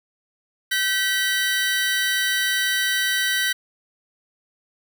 25% pulse tone pair together, 1537.3 / 1943 Hz, G6 / B6, -34 / -29 cents, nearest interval major third, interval 405 cents, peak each -19 dBFS, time 0.71-3.53 s, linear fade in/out 10 ms, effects none

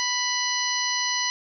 harmonic tone with a mistuned harmonic, 987.8 Hz, B5, in tune, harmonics 1 / 2 / 3 / 4 / 5 / 6, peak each -31 / -29 / -31 / -30 / -32 / -29 dBFS, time 0-1.3 s, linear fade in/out 0 ms, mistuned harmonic 4, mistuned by +71 cents, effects none

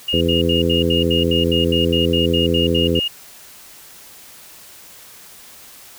sine tone bursts, 2850 Hz, F7, 34 cents sharp, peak -18 dBFS, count 15, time 0.08-3.08 s, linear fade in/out 5 ms, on 130 ms, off 75 ms
harmonic tone, 84.3 Hz, E2, 39 cents sharp, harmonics 1 / 2 / 3 / 4 / 5 / 6, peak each -22 / -22 / -22 / -22 / -22 / -22 dBFS, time 0.13-3 s, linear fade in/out 5 ms
effects white hiss -42 dBFS RMS until 5.98 s

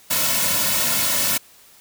white noise with comb filter, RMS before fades -20 dBFS, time 0.1-1.38 s, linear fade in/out 10 ms, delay 2.5 ms, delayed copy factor -0.85, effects white hiss -50 dBFS RMS until 1.8 s

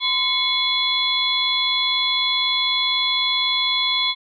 sine tone cluster, 1029 / 2186 / 3408 / 4088 Hz, C6 / C#7 / G#7 / C8, -29 / -25 / +44 / -41 cents, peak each -27 / -25 / -20 / -24 dBFS, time 0-4.15 s, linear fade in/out 50 ms, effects none

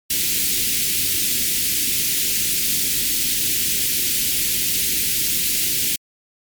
white band-stop noise, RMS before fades -20 dBFS, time 0.1-5.96 s, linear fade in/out 5 ms, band 370 to 2200 Hz, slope 24 dB/octave, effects MP3 96 kbps

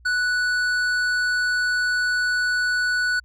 sine tone with hard clipping, 1480 Hz, F#6, in tune, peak -21 dBFS, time 0.05-3.2 s, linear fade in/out 10 ms, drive 9 dB, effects added 60 Hz sine -48 dBFS peak until 3.24 s

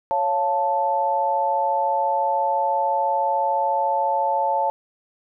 sine chord, Db augmented, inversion none, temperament equal with one note detuned, 554.4 / 694 / 880 Hz, Db5 / F5 / A5, 0 / -11 / 0 cents, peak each -25 / -26 / -20 dBFS, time 0.11-4.7 s, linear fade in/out 0 ms, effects none

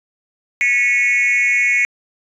sine tone with frequency modulation, 2200 Hz, C#7, 14 cents flat, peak -10 dBFS, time 0.61-1.85 s, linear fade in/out 0 ms, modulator 252 Hz, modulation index 0.87, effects tanh soft clip ceiling -11 dBFS

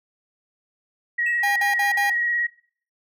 sine tone with vibrato, 1903 Hz, A#6, 35 cents sharp, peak -20 dBFS, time 1.18-2.47 s, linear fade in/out 10 ms, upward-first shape sine, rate 18 Hz, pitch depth 20 cents each way
triangle tone with exponential decay, 2622 Hz, E7, 10 cents flat, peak -25 dBFS, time 1.26-1.55 s, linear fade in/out 5 ms, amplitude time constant 61 ms
45% pulse tone bursts, 810 Hz, G#5, 43 cents flat, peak -22 dBFS, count 4, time 1.43-2.1 s, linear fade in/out 5 ms, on 130 ms, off 50 ms
effects noise-tail reverb RT60 0.5 s tail -23 dB re dry

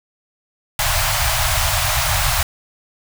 pink band-stop noise, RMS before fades -18 dBFS, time 0.79-2.43 s, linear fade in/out 2 ms, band 140 to 600 Hz, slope 96 dB/octave, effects none

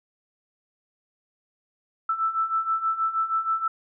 sine beating tone pair, 1318.5 / 1324.8 Hz, E6 / E6, 0 / +8 cents, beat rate 6.3 Hz, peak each -28 / -24 dBFS, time 2.09-3.68 s, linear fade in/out 5 ms, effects none

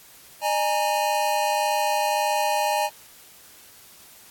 square chord, D# suspended fourth, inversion none, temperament equal with one note detuned, 606.6 / 830.6 / 932.3 Hz, D#5 / G#5 / A#5, -44 / 0 / 0 cents, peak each -27 / -24 / -28 dBFS, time 0.41-2.9 s, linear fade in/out 50 ms, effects white hiss -49 dBFS RMS until 4.3 s + AAC 64 kbps

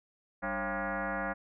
sine tone with frequency modulation, 441.1 Hz, A4, 4 cents sharp, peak -31 dBFS, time 0.42-1.34 s, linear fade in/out 20 ms, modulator 246 Hz, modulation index 5.6, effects none

